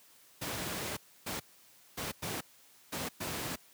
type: noise bursts at uneven times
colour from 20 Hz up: pink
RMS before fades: -37 dBFS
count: 6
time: 0.41-0.97 / 1.26-1.4 / 1.97-2.12 / 2.22-2.41 / 2.92-3.09 / 3.2-3.56 s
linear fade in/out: 10 ms
effects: white hiss -61 dBFS RMS until 3.73 s + high-pass 100 Hz 12 dB/octave